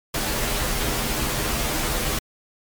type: noise with comb filter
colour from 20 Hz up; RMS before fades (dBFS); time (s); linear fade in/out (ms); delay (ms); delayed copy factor
pink; -24; 0.14-2.19; 5; 11; -1
effects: MP3 96 kbps